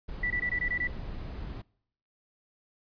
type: noise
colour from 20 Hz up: brown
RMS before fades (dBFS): -38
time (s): 0.08-1.62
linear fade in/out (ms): 10
type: tone bursts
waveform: sine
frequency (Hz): 1965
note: B6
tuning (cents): -9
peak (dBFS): -27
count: 7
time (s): 0.23-0.874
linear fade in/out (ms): 5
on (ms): 74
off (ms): 21
effects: noise-tail reverb RT60 0.7 s tail -25 dB re dry + resampled to 11025 Hz